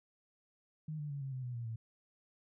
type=tone with pitch steps; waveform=sine; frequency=154.8 / 147.98 / 141.46 / 135.23 / 129.27 / 123.58 / 118.13 / 112.93 Hz; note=D#3 / D3 / C#3 / C#3 / C3 / B2 / A#2 / A2; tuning=-9 / +13 / +35 / -43 / -21 / +2 / +23 / +46 cents; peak=-38 dBFS; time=0.88-1.76 s; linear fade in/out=5 ms; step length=110 ms; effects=none